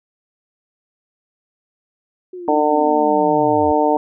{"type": "linear sweep", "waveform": "sine", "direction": "down", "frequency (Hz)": [370.5, 77.9], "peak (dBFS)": -28, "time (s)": [2.33, 3.72], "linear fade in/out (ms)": 5}
{"type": "harmonic tone", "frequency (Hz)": 150.4, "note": "D3", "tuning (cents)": 42, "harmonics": [2, 3, 4, 5, 6], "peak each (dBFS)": [-19, -19, -19, -19, -19], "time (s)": [2.48, 3.97], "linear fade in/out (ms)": 2}
{"effects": []}